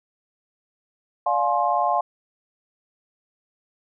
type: chord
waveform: sine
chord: D half-diminished seventh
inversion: none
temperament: just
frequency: 587.3 / 704.8 / 845.8 / 1057.2 Hz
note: D5 / F5 / Ab5 / C6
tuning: 0 / +16 / +31 / +18 cents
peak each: -28 / -22 / -24 / -24 dBFS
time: 1.26-2.01 s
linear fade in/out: 5 ms
effects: none